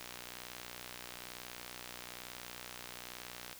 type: click train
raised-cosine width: 0.2 ms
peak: -27 dBFS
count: 216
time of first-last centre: 0.01-3.529 s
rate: 61.1 Hz
effects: white hiss -53 dBFS RMS until 3.59 s